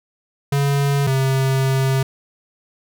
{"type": "tone pair in turn", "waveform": "square", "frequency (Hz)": [140.8, 133.56], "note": ["C#3", "C3"], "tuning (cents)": [27, 36], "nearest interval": "minor second", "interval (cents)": 91, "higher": "first", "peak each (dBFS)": -16, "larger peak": "neither", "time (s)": [[0.52, 1.07], [1.07, 2.03]], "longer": "second", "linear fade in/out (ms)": 5, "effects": []}